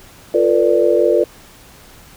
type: chord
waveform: sine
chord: B half-diminished seventh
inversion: second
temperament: equal with one note detuned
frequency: 349.2 / 448.2 / 493.9 / 587.3 Hz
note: F4 / A4 / B4 / D5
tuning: 0 / +32 / 0 / 0 cents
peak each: -16 dBFS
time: 0.34-1.24 s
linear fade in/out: 5 ms
effects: pink hiss -43 dBFS RMS until 2.16 s